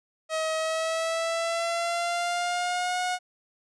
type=tone with pitch glide; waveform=sawtooth; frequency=636 to 726.4 Hz; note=D#5 to F#5; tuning=+38 to -32 cents; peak=-22 dBFS; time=0.29-3.19 s; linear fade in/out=50 ms; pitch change=+230 cents; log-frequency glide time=0.56-3 s; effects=resampled to 22050 Hz